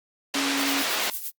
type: band-pass noise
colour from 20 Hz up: white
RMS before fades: -27 dBFS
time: 0.34-1.1 s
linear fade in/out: 2 ms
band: 330 to 4300 Hz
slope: 12 dB/octave
type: tone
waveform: triangle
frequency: 277.2 Hz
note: C#4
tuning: in tune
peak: -25 dBFS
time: 0.35-0.82 s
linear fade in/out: 5 ms
type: noise with tremolo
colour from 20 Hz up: violet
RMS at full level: -29 dBFS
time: 0.56-1.32 s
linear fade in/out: 50 ms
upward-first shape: triangle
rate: 8.8 Hz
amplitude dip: 75%
effects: noise-tail reverb RT60 0.1 s tail -24 dB re dry + Opus 48 kbps